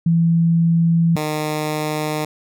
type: tone pair in turn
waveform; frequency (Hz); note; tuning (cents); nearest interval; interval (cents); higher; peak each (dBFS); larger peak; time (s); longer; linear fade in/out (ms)
sine / 10% pulse; 166.9 / 152.89; E3 / D#3; +22 / -30; major second; 152; first; -12; neither; 0.06-1.16 / 1.16-2.25; first; 5
effects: none